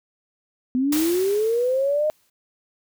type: linear sweep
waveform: sine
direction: up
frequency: 246.9 to 620 Hz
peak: -18 dBFS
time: 0.75-2.1 s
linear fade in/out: 0 ms
type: noise with exponential decay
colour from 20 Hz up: white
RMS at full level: -26 dBFS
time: 0.92-2.3 s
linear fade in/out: 5 ms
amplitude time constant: 300 ms
effects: none